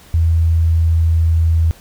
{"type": "tone with pitch glide", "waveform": "sine", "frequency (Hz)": [82.41, 81.84], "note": ["E2", "E2"], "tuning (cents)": [0, -12], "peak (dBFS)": -10, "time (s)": [0.14, 1.71], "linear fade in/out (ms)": 0, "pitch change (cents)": -12, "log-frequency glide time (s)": [0.24, 1.58], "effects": ["pink hiss -44 dBFS RMS until 1.8 s"]}